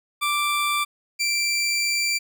20% pulse tone pair in turn, 1174.7 / 2349 Hz, D6 / D7, 0 / 0 cents, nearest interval octave, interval 1200 cents, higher second, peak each -16 dBFS, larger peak neither, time 0.21-0.85 / 1.19-2.19 s, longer second, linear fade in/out 20 ms, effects none

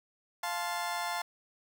30% pulse chord, F major, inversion none, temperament just, 698.5 / 873.1 / 1047.7 Hz, F5 / A5 / C6, 0 / -14 / +2 cents, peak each -34 / -34 / -36 dBFS, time 0.43-1.22 s, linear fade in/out 5 ms, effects none

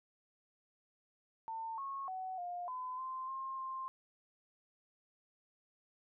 sine tone with pitch steps, 899 / 1094 / 750 / 708 / 1014 / 1041 / 1063 / 1054 Hz, A5 / C#6 / F#5 / F5 / B5 / C6 / C6 / C6, +37 / -23 / +23 / +23 / +45 / -9 / +27 / +12 cents, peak -39 dBFS, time 1.48-3.88 s, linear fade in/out 0 ms, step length 300 ms, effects none

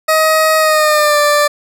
20% pulse tone with pitch glide, 631 to 588.7 Hz, D#5 to D5, +24 to +4 cents, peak -4 dBFS, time 0.08-1.48 s, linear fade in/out 10 ms, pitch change -120 cents, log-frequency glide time 0.58-1.19 s, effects none

